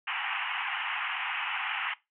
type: band-pass noise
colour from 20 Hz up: white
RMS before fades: -33 dBFS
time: 0.07-1.94 s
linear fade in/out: 5 ms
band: 760 to 3000 Hz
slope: 96 dB/octave
effects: noise-tail reverb RT60 0.2 s tail -18 dB re dry